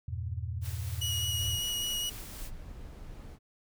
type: chord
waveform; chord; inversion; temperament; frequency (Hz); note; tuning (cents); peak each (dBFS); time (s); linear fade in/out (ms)
sine; E diminished; none; just; 82.41 / 98.89 / 118.67; E2 / G2 / Bb2; 0 / +16 / +31; -36 / -38 / -38; 0.08-1.59; 5
type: noise with tremolo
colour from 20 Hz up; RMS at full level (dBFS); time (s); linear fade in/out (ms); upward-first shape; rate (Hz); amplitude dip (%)
white; -46; 0.61-2.51; 50; triangle; 4; 25
type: tone with vibrato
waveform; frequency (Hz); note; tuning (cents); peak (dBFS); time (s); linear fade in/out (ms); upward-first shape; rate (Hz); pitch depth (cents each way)
sawtooth; 2908; F#7; -31; -28; 1.01-2.1; 10; square; 4.9; 9
type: noise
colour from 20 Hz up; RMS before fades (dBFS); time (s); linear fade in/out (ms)
brown; -44; 1.37-3.39; 50
effects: none